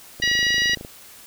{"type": "click train", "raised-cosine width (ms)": 2, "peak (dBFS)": -22, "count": 18, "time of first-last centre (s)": [0.2, 0.849], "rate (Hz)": 26.2}
{"type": "harmonic tone", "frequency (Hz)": 961, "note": "B5", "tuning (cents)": -48, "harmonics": [2, 3, 4, 5, 6], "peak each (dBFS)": [-20, -24, -26, -28, -30], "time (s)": [0.22, 0.75], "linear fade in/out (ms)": 5}
{"effects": ["white hiss -45 dBFS RMS until 1.26 s"]}